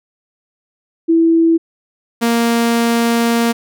sine / sawtooth tone pair in turn, 329.6 / 233.1 Hz, E4 / A#3, 0 / 0 cents, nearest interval tritone, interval 600 cents, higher first, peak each -8 dBFS, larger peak neither, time 1.08-1.58 / 2.21-3.53 s, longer second, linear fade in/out 20 ms, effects none

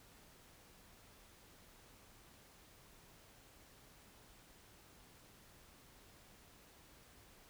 silence, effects pink hiss -63 dBFS RMS until 7.49 s

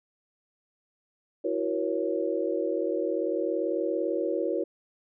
sine chord, F# dominant seventh, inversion third, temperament equal with one note detuned, 329.6 / 370 / 476.8 / 554.4 Hz, E4 / F#4 / A#4 / C#5, 0 / 0 / +39 / 0 cents, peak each -31 dBFS, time 1.44-4.64 s, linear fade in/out 10 ms, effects none

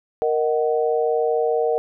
sine chord, D# minor, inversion second, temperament just, 466.7 / 622.3 / 746.7 Hz, A#4 / D#5 / F#5, +2 / 0 / +16 cents, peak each -19 / -24 / -25 dBFS, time 0.22-1.78 s, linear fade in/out 0 ms, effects none

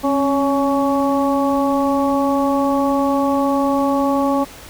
harmonic tone with a mistuned harmonic, 280.1 Hz, C#4, 18 cents sharp, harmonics 1 / 2 / 3 / 4, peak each -17 / -20 / -22 / -23 dBFS, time 0.03-4.45 s, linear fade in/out 20 ms, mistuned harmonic 1, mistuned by -44 cents, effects pink hiss -38 dBFS RMS until 4.69 s

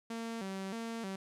sawtooth tone with vibrato, 209.8 Hz, G#3, 18 cents sharp, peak -34 dBFS, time 0.1-1.16 s, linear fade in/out 5 ms, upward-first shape square, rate 1.6 Hz, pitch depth 150 cents each way, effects low-pass 10000 Hz 12 dB/octave

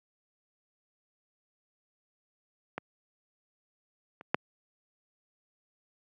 clicks, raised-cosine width 0.5 ms, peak -19 / -30 / -8 dBFS, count 3, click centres 2.78 / 4.211 / 4.345 s, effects high-pass 150 Hz 12 dB/octave

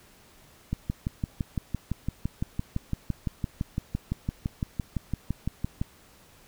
click train, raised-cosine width 5 ms, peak -15 dBFS, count 31, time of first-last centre 0.73-5.815 s, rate 5.9 Hz, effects pink hiss -56 dBFS RMS until 6.47 s

